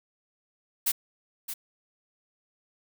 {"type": "noise with echo", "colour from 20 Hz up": "blue", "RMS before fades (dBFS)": -25, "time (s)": [0.86, 0.92], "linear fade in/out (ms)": 10, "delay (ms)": 620, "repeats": 1, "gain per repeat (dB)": -10, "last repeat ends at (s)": 1.54, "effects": []}